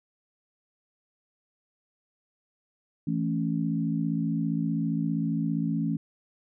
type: chord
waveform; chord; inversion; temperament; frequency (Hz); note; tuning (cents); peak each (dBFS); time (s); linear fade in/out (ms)
sine; A major; second; equal; 164.81 / 220 / 277.2; E3 / A3 / C#4; 0 / 0 / 0; -28 / -30 / -30; 3.07-5.97; 5
effects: none